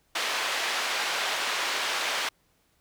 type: band-pass noise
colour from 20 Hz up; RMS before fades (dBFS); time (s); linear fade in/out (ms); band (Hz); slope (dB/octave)
white; -29; 0.15-2.29; 5; 560 to 3400; 12
effects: pink hiss -68 dBFS RMS until 2.8 s